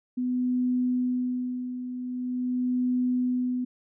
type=tone with tremolo; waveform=sine; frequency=250 Hz; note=B3; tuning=21 cents sharp; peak=-22 dBFS; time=0.17-3.65 s; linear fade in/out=10 ms; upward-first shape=sine; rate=0.44 Hz; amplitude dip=65%; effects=none